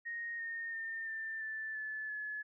sine tone with pitch steps, 1864.7 / 1838 / 1811.6 / 1785.6 / 1760 / 1734.8 / 1709.9 Hz, A#6 / A#6 / A#6 / A6 / A6 / A6 / A6, 0 / -25 / -50 / +25 / 0 / -25 / -50 cents, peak -38 dBFS, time 0.05-2.43 s, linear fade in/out 20 ms, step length 340 ms, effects none

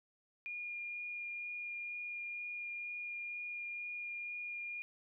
sine tone with vibrato, 2422 Hz, D#7, 47 cents flat, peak -40 dBFS, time 0.46-4.82 s, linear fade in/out 0 ms, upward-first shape sine, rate 2.1 Hz, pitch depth 8 cents each way, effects none

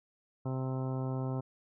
harmonic tone, 130.81 Hz, C3, in tune, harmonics 1 / 2 / 3 / 4 / 5 / 6 / 7 / 8 / 10, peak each -33 / -39 / -43 / -45 / -47 / -49 / -50 / -51 / -53 dBFS, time 0.45-1.41 s, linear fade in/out 10 ms, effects none

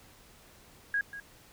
sine tone with echo, 1644 Hz, G#6, 18 cents flat, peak -26 dBFS, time 0.94-1.01 s, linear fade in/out 2 ms, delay 190 ms, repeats 1, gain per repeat -13 dB, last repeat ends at 1.2 s, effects pink hiss -57 dBFS RMS until 1.52 s

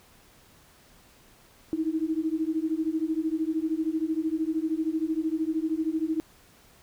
sine beating tone pair, 311.7 / 324.7 Hz, D#4 / E4, +3 / -26 cents, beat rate 13 Hz, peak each -28 dBFS, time 1.73-6.2 s, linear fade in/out 0 ms, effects pink hiss -57 dBFS RMS until 6.82 s

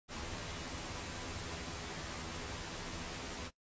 pink noise with comb filter, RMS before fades -43 dBFS, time 0.08-3.51 s, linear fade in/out 50 ms, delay 12 ms, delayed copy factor +0.65, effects noise-tail reverb RT60 0.1 s tail -18 dB re dry + resampled to 16000 Hz

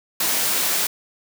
white high-pass noise, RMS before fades -21 dBFS, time 0.2-0.87 s, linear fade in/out 5 ms, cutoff 180 Hz, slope 12 dB/octave, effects none

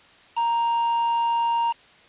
triangle tone with quantisation, 932.3 Hz, A#5, in tune, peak -18 dBFS, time 0.36-1.73 s, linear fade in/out 20 ms, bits 5, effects white hiss -52 dBFS RMS until 2.08 s + resampled to 8000 Hz

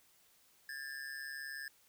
square ring-modulated tone, 1697 Hz, G#6, 37 cents sharp, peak -40 dBFS, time 0.69-1.68 s, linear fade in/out 0 ms, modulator 69.7 Hz, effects white hiss -68 dBFS RMS until 1.88 s

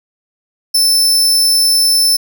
sawtooth tone, 5290 Hz, E8, 5 cents sharp, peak -6 dBFS, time 0.74-2.17 s, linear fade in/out 10 ms, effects none

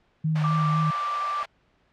sine tone with vibrato, 155.56 Hz, D#3, in tune, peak -21 dBFS, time 0.24-0.91 s, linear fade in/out 10 ms, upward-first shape triangle, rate 4 Hz, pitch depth 32 cents each way
pink high-pass noise, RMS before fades -35 dBFS, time 0.35-1.46 s, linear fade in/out 10 ms, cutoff 570 Hz, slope 48 dB/octave
sine tone, 1174.7 Hz, D6, in tune, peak -25 dBFS, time 0.44-1.43 s, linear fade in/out 0 ms
effects pink hiss -65 dBFS RMS until 1.92 s + low-pass 3000 Hz 12 dB/octave

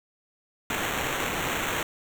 blue noise with sample-and-hold, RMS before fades -29 dBFS, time 0.7-1.83 s, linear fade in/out 2 ms, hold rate 4900 Hz, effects none

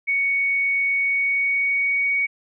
sine tone with pitch glide, 2228 to 2242 Hz, C#7 to C#7, +8 to +19 cents, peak -18 dBFS, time 0.07-2.27 s, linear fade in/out 20 ms, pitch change +11 cents, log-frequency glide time 0.93-2.06 s, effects none

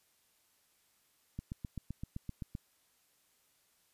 click train, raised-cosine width 5 ms, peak -27 dBFS, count 10, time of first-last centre 1.39-2.551 s, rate 7.75 Hz, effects white hiss -72 dBFS RMS until 3.93 s + resampled to 32000 Hz

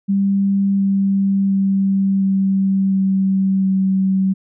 sine tone with pitch steps, 197.2 / 195.95 / 194.71 / 193.48 / 192.25 / 191.03 Hz, G3 / G3 / G3 / G3 / G3 / G3, +11 / 0 / -11 / -22 / -33 / -44 cents, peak -13 dBFS, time 0.08-4.34 s, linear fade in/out 20 ms, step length 710 ms, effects none

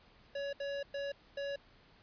square tone bursts at uneven times, 562 Hz, C#5, 24 cents sharp, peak -37 dBFS, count 4, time 0.35-0.53 / 0.6-0.83 / 0.94-1.12 / 1.37-1.56 s, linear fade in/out 5 ms, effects pink hiss -63 dBFS RMS until 2.02 s + resampled to 11025 Hz

